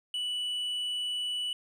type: tone with tanh clipping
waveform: sine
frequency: 2960 Hz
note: F#7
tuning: in tune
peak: -31 dBFS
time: 0.14-1.53 s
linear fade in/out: 2 ms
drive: 4 dB
effects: none